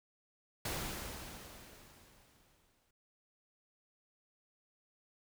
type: noise with exponential decay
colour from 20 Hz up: pink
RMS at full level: -37 dBFS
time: 0.65-2.91 s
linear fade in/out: 5 ms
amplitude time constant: 490 ms
effects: none